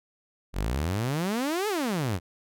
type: exponential two-way sweep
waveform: sawtooth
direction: up then down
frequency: 42.46 to 441.7 to 81 Hz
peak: -22 dBFS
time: 0.53-2.2 s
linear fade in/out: 50 ms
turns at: 1.68 s
effects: none